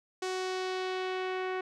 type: tone with low-pass filter sweep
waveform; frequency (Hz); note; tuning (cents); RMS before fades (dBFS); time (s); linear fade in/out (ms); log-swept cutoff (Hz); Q
sawtooth; 372.1; F#4; +10; -34; 0.22-1.61; 5; 6900 to 2100; 1.3
effects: none